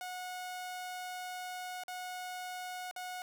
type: tone with dropouts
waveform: sawtooth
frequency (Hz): 730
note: F#5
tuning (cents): -24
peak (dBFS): -36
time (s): 0.01-3.22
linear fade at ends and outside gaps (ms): 1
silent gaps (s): 1.836-1.881 / 2.912-2.962
effects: none